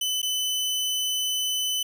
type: tone with dropouts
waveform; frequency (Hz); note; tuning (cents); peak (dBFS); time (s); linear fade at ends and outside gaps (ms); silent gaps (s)
sawtooth; 3015; F#7; +32; -21; 0.01-1.83; 5; 0.218-0.228
effects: none